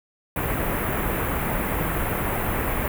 pink band-stop noise, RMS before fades -25 dBFS, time 0.36-2.88 s, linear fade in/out 2 ms, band 2300 to 12000 Hz, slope 24 dB/octave, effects none

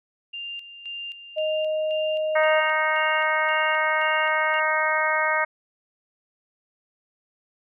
sine tone with tremolo, 2794 Hz, F7, in tune, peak -31 dBFS, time 0.33-4.6 s, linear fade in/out 10 ms, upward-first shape square, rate 1.9 Hz, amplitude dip 65%
sine tone, 622.3 Hz, D#5, in tune, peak -22 dBFS, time 1.36-2.61 s, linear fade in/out 20 ms
harmonic tone, 311.1 Hz, D#4, in tune, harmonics 2 / 3 / 4 / 5 / 6 / 7, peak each -27 / -27 / -27 / -27 / -27 / -27 dBFS, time 2.35-5.45 s, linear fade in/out 10 ms
effects none

